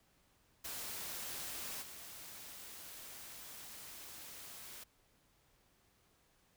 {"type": "noise with level steps", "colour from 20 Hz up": "white", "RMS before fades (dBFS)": [-44, -51], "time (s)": [0.64, 4.84], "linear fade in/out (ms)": 10, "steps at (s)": 1.81, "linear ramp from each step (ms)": 20, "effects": ["pink hiss -72 dBFS RMS until 6.56 s"]}